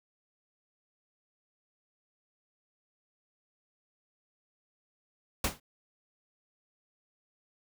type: noise with exponential decay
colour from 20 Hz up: pink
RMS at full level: -24 dBFS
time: 5.44-5.6 s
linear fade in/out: 5 ms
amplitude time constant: 33 ms
effects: none